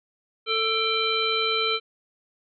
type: harmonic tone with a mistuned harmonic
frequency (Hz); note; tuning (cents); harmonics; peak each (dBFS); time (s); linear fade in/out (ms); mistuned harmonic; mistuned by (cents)
444.8; A4; +19; 1 / 3 / 5 / 7 / 9; -28 / -28 / -28 / -28 / -28; 0.46-1.8; 50; 5; +100
effects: none